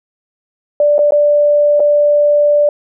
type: tone with dropouts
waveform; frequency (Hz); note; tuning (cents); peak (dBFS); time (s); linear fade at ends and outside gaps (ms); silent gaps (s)
sine; 587.3; D5; 0; -7; 0.8-2.69; 2; 0.982-0.99 / 1.108-1.121 / 1.797-1.802
effects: none